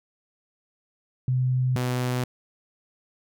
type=tone pair in turn; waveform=sine / sawtooth; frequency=127.7 / 125.22 Hz; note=C3 / B2; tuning=-42 / +24 cents; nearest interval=unison; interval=34 cents; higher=first; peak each=-20 / -20 dBFS; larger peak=neither; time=1.28-1.76 / 1.76-2.24 s; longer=neither; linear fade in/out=2 ms; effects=none